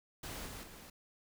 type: noise with level steps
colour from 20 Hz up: pink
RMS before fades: -44 / -47 / -53 dBFS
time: 0.23-0.9 s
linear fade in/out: 5 ms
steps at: 0.46 / 0.63 s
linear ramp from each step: 5 ms
effects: none